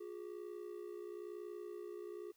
triangle ring-modulated tone, 386.4 Hz, G4, 25 cents flat, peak -40 dBFS, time 0-2.32 s, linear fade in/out 10 ms, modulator 30.5 Hz, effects white hiss -75 dBFS RMS until 2.36 s

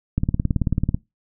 click train, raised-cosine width 5 ms, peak -7 dBFS, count 15, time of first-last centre 0.18-0.945 s, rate 18.3 Hz, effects noise-tail reverb RT60 0.2 s tail -22 dB re dry

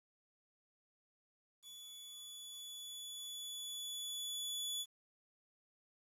sawtooth tone with level ramp, 3432 Hz, A7, 44 cents flat, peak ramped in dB -49 to -35 dBFS, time 1.62-4.86 s, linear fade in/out 50 ms, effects resampled to 32000 Hz + 11-bit

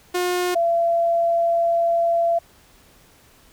sawtooth / sine tone pair in turn, 358.5 / 678 Hz, F4 / E5, +45 / +49 cents, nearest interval major seventh, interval 1104 cents, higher second, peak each -16 dBFS, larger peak neither, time 0.14-0.55 / 0.55-2.39 s, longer second, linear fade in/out 10 ms, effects pink hiss -53 dBFS RMS until 3.52 s

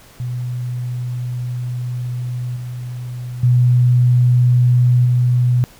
sine tone with level steps, 123.47 Hz, B2, in tune, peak -20 / -24 / -9 / -11 dBFS, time 0.2-5.64 s, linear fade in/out 0 ms, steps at 2.56 / 3.43 / 5.05 s, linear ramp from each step 5 ms, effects pink hiss -45 dBFS RMS until 5.79 s

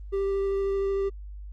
triangle tone with vibrato, 393 Hz, G4, 4 cents sharp, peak -22 dBFS, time 0.12-1.1 s, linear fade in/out 20 ms, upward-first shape sine, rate 13 Hz, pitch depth 8 cents each way, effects added 50 Hz sine -37 dBFS peak until 1.52 s + Opus 24 kbps

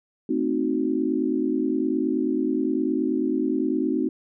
sine chord, A diminished seventh, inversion none, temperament equal with one note detuned, 222.7 / 261.6 / 311.1 / 370 Hz, A3 / C4 / Eb4 / Gb4, +21 / 0 / 0 / 0 cents, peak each -30 / -25 / -25 / -28 dBFS, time 0.29-4.09 s, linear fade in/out 5 ms, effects none

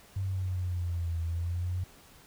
sine exponential two-way sweep, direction down then up, 97.2 to 82.5 to 91.9 Hz, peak -29 dBFS, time 0.16-1.84 s, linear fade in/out 5 ms, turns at 1.22 s, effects pink hiss -56 dBFS RMS until 2.26 s

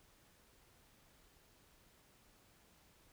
silence, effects pink hiss -68 dBFS RMS until 3.12 s

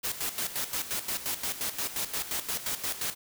white noise with tremolo, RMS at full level -31 dBFS, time 0.03-3.15 s, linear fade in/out 20 ms, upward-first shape square, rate 5.7 Hz, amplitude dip 70%, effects none

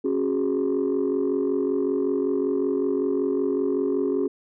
sine chord, C# suspended fourth, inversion none, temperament equal with one note detuned, 273.7 / 370 / 415.3 Hz, C#4 / F#4 / G#4, -22 / 0 / 0 cents, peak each -24 dBFS, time 0.04-4.28 s, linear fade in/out 10 ms, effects tanh soft clip ceiling -16 dBFS

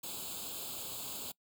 white noise with comb filter, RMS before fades -42 dBFS, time 0.03-1.32 s, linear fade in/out 10 ms, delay 0.26 ms, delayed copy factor +0.95, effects noise-tail reverb RT60 0.1 s tail -23 dB re dry + high-pass 80 Hz 12 dB/octave

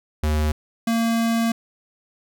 square tone pair in turn, 76.3 / 229.2 Hz, D#2 / A#3, -33 / -29 cents, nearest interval octave + perfect fifth, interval 1904 cents, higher second, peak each -19 dBFS, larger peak neither, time 0.23-0.52 / 0.87-1.52 s, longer second, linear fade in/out 5 ms, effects none

